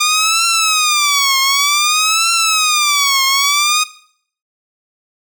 10% pulse tone with vibrato, 1207 Hz, D6, 47 cents sharp, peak -3 dBFS, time 0-3.84 s, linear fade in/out 10 ms, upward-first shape triangle, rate 0.54 Hz, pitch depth 210 cents each way, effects noise-tail reverb RT60 0.6 s tail -18 dB re dry

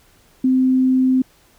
sine tone, 258.8 Hz, C4, 19 cents flat, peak -12 dBFS, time 0.44-1.22 s, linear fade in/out 5 ms, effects pink hiss -54 dBFS RMS until 1.58 s

